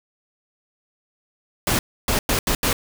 pink noise bursts at uneven times, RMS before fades -20 dBFS, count 5, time 1.67-1.79 / 2.08-2.19 / 2.29-2.39 / 2.47-2.55 / 2.63-2.73 s, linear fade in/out 2 ms, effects none

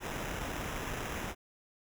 pink noise with sample-and-hold, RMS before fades -38 dBFS, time 0-1.35 s, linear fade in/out 50 ms, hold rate 4410 Hz, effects none

